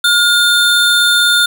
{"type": "tone pair together", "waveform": "square", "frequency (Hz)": [1423, 3586], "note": ["F6", "A7"], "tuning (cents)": [32, 32], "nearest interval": "octave + major third", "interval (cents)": 1600, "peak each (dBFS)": -12, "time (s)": [0.04, 1.46], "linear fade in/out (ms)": 5, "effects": []}